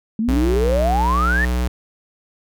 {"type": "exponential sweep", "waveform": "sine", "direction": "up", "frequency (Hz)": [211.8, 1852], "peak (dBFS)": -17, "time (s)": [0.19, 1.45], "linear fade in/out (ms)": 2}
{"type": "tone", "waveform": "square", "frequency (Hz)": 61.4, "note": "B1", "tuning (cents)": -9, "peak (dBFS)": -18, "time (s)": [0.28, 1.68], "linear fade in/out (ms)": 5}
{"effects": []}